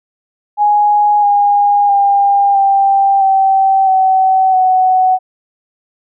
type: tone with pitch steps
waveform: sine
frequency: 830.6 / 815.9 / 801.4 / 787.2 / 773.2 / 759.5 / 746 Hz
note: G#5 / G#5 / G5 / G5 / G5 / F#5 / F#5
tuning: 0 / -31 / +38 / +7 / -24 / +45 / +14 cents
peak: -7 dBFS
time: 0.57-5.19 s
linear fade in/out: 50 ms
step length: 660 ms
effects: none